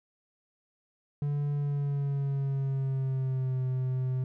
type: tone with pitch glide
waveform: triangle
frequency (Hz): 144.7 to 128.91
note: D3 to C3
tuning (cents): -25 to -25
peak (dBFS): -25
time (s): 1.22-4.24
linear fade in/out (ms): 2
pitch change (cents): -200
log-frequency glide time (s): 1.54-3.61
effects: none